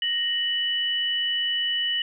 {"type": "tone pair together", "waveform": "sine", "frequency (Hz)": [1864.7, 2965], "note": ["A#6", "F#7"], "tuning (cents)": [0, 3], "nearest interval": "minor sixth", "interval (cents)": 803, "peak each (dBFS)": [-30, -23], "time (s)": [0.02, 2.02], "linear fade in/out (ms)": 2, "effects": []}